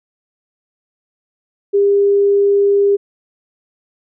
sine tone, 401.8 Hz, G4, 43 cents sharp, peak -9 dBFS, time 1.73-2.97 s, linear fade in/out 20 ms, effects none

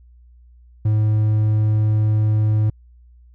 triangle tone, 107.4 Hz, A2, 41 cents flat, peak -12 dBFS, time 0.85-2.7 s, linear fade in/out 5 ms, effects added 60 Hz sine -45 dBFS peak until 3.34 s

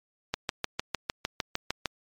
click train, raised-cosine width 0.2 ms, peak -10 dBFS, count 11, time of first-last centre 0.34-1.857 s, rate 6.59 Hz, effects MP3 96 kbps

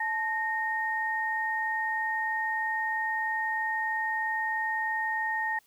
sine tone pair together, 873.1 / 1850 Hz, A5 / A#6, -14 / -14 cents, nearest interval octave + minor second, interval 1300 cents, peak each -31 / -29 dBFS, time 0-5.59 s, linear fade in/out 5 ms, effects white hiss -65 dBFS RMS until 5.66 s

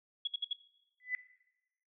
sine tone bursts, 3341 Hz, G#7, 10 cents sharp, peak -31 dBFS, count 4, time 0.25-0.532 s, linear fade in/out 5 ms, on 24 ms, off 62 ms
sine tone with exponential growth, 2000 Hz, B6, 21 cents sharp, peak -28 dBFS, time 1-1.15 s, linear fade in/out 1 ms, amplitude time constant 31 ms
effects noise-tail reverb RT60 0.9 s tail -17 dB re dry

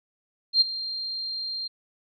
sine tone with ADSR envelope, 4186 Hz, C8, in tune, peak -13 dBFS, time 0.53-1.68 s, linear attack 80 ms, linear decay 17 ms, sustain -16 dB, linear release 14 ms, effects none

